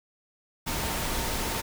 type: tone in noise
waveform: sine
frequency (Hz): 910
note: A#5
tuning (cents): -42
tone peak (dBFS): -40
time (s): 0.66-1.62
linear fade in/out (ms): 20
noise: pink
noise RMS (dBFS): -30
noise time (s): 0.66-1.62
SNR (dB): -13
effects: none